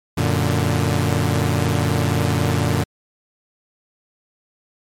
sawtooth chord, Gb augmented, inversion none, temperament equal, 92.5 / 116.54 / 146.83 Hz, Gb2 / Bb2 / D3, 0 / 0 / 0 cents, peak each -17 dBFS, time 0.17-2.84 s, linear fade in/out 10 ms, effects MP3 64 kbps

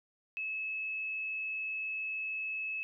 sine tone, 2593 Hz, E7, 29 cents flat, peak -34 dBFS, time 0.37-2.83 s, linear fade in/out 0 ms, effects none

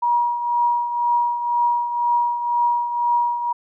sine tone with tremolo, 956 Hz, A#5, 43 cents sharp, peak -14 dBFS, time 0.02-3.53 s, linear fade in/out 10 ms, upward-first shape triangle, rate 2 Hz, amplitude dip 65%, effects none

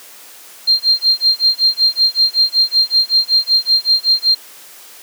sine tone with tremolo, 4186 Hz, C8, in tune, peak -7 dBFS, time 0.67-4.35 s, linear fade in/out 10 ms, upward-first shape sine, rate 5.3 Hz, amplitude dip 100%, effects white hiss -39 dBFS RMS until 5.02 s + high-pass 300 Hz 12 dB/octave

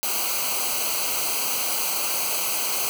white noise with comb filter, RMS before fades -25 dBFS, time 0.03-2.89 s, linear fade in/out 0 ms, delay 0.56 ms, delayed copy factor -0.85, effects none

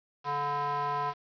square tone with band-pass filter, 144.4 Hz, D3, 29 cents flat, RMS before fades -31 dBFS, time 0.24-1.14 s, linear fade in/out 50 ms, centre 990 Hz, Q 4, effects resampled to 11025 Hz + 8-bit

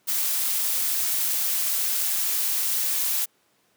blue noise with amplitude modulation, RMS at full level -23 dBFS, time 0.07-3.26 s, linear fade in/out 20 ms, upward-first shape sine, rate 219 Hz, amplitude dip 35%, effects pink hiss -65 dBFS RMS until 3.76 s + high-pass 200 Hz 12 dB/octave

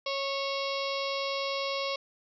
harmonic tone, 550 Hz, C#5, 14 cents flat, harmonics 1 / 2 / 4 / 5 / 6 / 7 / 8 / 9 / 10, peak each -33 / -36 / -39 / -40 / -41 / -41 / -42 / -43 / -43 dBFS, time 0.06-1.96 s, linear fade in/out 5 ms, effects none

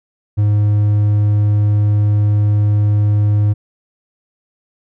triangle tone, 104.1 Hz, G#2, 5 cents sharp, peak -8 dBFS, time 0.37-3.54 s, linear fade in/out 20 ms, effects none

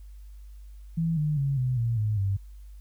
sine tone with pitch steps, 164.81 / 151.13 / 138.59 / 127.09 / 116.54 / 106.87 / 98 Hz, E3 / D3 / C#3 / C3 / A#2 / A2 / G2, 0 / +50 / 0 / -50 / 0 / -50 / 0 cents, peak -23 dBFS, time 0.97-2.37 s, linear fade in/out 10 ms, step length 200 ms, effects added 50 Hz sine -42 dBFS peak until 2.8 s + white hiss -67 dBFS RMS until 2.8 s

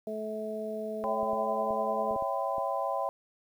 harmonic tone, 216.4 Hz, A3, 29 cents flat, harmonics 1 / 2 / 3, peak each -39 / -37 / -36 dBFS, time 0.07-2.16 s, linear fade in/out 2 ms
sine chord, C# half-diminished seventh, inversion none, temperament equal with one note detuned, 554.4 / 659.3 / 784 / 1012.6 Hz, C#5 / E5 / G5 / B5, 0 / 0 / 0 / +43 cents, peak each -34 dBFS, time 1.04-3.09 s, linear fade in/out 0 ms
clicks, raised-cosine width 2 ms, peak -31 dBFS, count 7, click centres 1.231 / 1.333 / 1.707 / 2.111 / 2.163 / 2.224 / 2.582 s
effects 10-bit

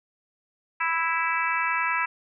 harmonic tone, 329.6 Hz, E4, in tune, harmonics 3 / 4 / 5 / 6 / 7 / 8, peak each -28 / -29 / -30 / -31 / -31 / -32 dBFS, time 0.8-2.06 s, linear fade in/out 10 ms, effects none

